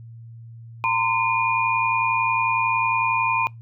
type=tone cluster; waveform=sine; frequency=916 / 1027 / 2432 Hz; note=A#5 / C6 / D#7; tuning=-31 / -33 / -40 cents; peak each=-23 dBFS; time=0.84-3.47 s; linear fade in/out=0 ms; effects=noise-tail reverb RT60 0.2 s tail -25 dB re dry + added 115 Hz sine -38 dBFS peak until 3.61 s